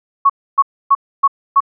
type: tone bursts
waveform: sine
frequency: 1108.7 Hz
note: C#6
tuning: in tune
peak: -6 dBFS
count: 5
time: 0.25-1.605 s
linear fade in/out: 10 ms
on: 47 ms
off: 280 ms
effects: none